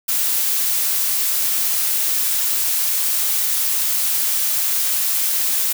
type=noise; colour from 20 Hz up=blue; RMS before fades=-19 dBFS; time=0.08-5.73 s; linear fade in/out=10 ms; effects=none